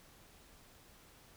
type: silence
effects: pink hiss -61 dBFS RMS until 1.36 s